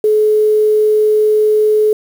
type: tone with quantisation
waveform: sine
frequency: 427.5 Hz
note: A4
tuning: 50 cents flat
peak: -8 dBFS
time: 0.04-1.93 s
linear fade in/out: 2 ms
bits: 6
effects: none